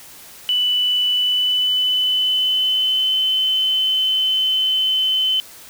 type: tone with pitch glide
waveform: sine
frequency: 2979 to 3052 Hz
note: F#7 to G7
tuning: +11 to -47 cents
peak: -15 dBFS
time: 0.49-5.4 s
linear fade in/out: 0 ms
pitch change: +42 cents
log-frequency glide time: 1.13-3.17 s
effects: white hiss -41 dBFS RMS until 5.69 s